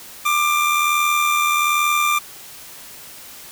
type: tone with amplitude modulation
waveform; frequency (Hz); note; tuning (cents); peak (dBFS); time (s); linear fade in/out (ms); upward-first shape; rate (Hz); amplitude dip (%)
25% pulse; 1188; D6; +20; -10; 0.25-2.19; 10; sine; 81.2; 40
effects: white hiss -39 dBFS RMS until 3.51 s